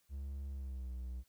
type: tone with pitch glide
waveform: triangle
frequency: 69 to 62.19 Hz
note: C#2 to B1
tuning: -7 to +13 cents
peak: -38 dBFS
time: 0.09-1.24 s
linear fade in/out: 50 ms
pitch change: -180 cents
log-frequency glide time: 0.49-0.93 s
effects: white hiss -75 dBFS RMS until 1.28 s